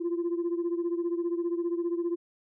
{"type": "beating tone pair", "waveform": "sine", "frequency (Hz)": [339.9, 354.9], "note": ["F4", "F4"], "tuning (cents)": [-47, 28], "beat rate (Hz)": 15, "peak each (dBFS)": [-27, -31], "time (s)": [0, 2.16], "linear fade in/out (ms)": 20, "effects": ["tanh soft clip ceiling -23 dBFS"]}